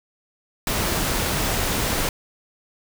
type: noise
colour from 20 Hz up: pink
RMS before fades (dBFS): -23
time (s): 0.67-2.09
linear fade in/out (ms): 2
effects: none